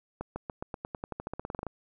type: accelerating click train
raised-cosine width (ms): 1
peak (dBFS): -21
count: 19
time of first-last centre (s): 0.21-1.667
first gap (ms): 150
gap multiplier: 0.92
effects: none